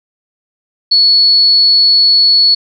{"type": "tone", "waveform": "sine", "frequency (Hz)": 4400, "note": "C#8", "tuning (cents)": -14, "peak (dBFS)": -5, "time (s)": [0.91, 2.55], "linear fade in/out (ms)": 10, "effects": []}